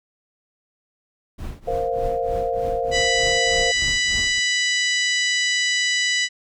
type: noise with tremolo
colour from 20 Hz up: brown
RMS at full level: -29 dBFS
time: 1.38-4.4 s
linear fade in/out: 10 ms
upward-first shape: triangle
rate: 3.3 Hz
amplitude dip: 95%
type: chord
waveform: sine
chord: Bb suspended second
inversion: none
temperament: equal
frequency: 466.2 / 523.3 / 698.5 Hz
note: Bb4 / C5 / F5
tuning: 0 / 0 / 0 cents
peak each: -25 dBFS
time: 1.67-3.72 s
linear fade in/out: 10 ms
type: harmonic tone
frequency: 988 Hz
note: B5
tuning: in tune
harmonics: 2 / 3 / 4 / 5 / 6 / 7 / 8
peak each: -21 / -25 / -27 / -29 / -31 / -32 / -33 dBFS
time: 2.91-6.29 s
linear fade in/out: 50 ms
effects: none